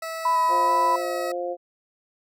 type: tone with vibrato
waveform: 20% pulse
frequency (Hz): 646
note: E5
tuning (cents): -35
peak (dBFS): -25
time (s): 0.02-1.32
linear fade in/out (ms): 5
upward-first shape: square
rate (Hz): 1.5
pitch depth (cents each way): 14
type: tone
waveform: sine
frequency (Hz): 995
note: B5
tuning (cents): +13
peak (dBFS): -18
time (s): 0.25-0.96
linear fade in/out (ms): 5
type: harmonic tone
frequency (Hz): 175.9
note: F3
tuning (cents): +13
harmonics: 2 / 3 / 4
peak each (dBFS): -32 / -28 / -32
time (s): 0.48-1.57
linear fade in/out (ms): 50
effects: none